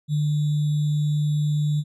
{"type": "tone with sample-and-hold", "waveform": "sine", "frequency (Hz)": 149.2, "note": "D3", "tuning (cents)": 28, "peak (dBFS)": -19, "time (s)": [0.08, 1.84], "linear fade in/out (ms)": 50, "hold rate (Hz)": 3675, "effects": ["resampled to 24000 Hz"]}